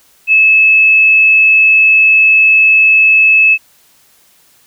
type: tone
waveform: sine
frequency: 2600 Hz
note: E7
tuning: 24 cents flat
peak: -4 dBFS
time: 0.27-3.58 s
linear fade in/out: 50 ms
effects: white hiss -49 dBFS RMS until 4.66 s